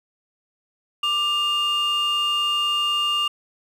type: tone pair together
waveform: triangle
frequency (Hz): 1184 / 2816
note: D6 / F7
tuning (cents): +14 / +14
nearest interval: octave + minor third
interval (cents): 1500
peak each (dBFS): -22 / -18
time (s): 1.03-3.28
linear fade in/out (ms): 5
effects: tanh soft clip ceiling -14 dBFS